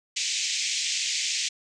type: band-pass noise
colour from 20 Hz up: white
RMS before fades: -28 dBFS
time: 0.16-1.49 s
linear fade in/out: 10 ms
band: 2100 to 7300 Hz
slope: 48 dB/octave
effects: resampled to 22050 Hz